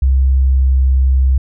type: tone with pitch glide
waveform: sine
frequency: 66.1 to 65.68 Hz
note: C2 to C2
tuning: +18 to +7 cents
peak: -8 dBFS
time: 0.02-1.38 s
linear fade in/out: 5 ms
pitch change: -11 cents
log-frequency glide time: 0.4-0.73 s
effects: none